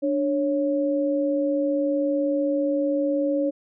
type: tone pair together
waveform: sine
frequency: 293.7 / 552.9 Hz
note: D4 / C#5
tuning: 0 / -5 cents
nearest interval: major seventh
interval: 1095 cents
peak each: -23 dBFS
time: 0.02-3.51 s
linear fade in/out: 20 ms
effects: none